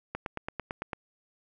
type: click train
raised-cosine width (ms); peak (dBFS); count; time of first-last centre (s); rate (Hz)
0.5; -18; 8; 0.15-0.932; 8.95
effects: none